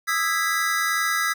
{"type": "chord", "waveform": "square", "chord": "E major seventh", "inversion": "third", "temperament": "just", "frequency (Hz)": [1236.1, 1318.5, 1648.1, 1977.8], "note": ["D#6", "E6", "G#6", "B6"], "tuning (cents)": [-12, 0, -14, 2], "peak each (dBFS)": [-31, -27, -27, -26], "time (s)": [0.07, 1.34], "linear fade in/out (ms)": 20, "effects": []}